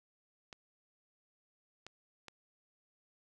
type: clicks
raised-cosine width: 0.2 ms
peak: -30 dBFS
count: 3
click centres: 0.528 / 1.866 / 2.283 s
effects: 11-bit